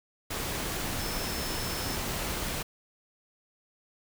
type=tone in noise; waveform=sine; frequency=5274 Hz; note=E8; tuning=in tune; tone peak=-40 dBFS; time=0.99-1.96 s; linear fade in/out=10 ms; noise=pink; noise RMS=-33 dBFS; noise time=0.3-2.63 s; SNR=-10 dB; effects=none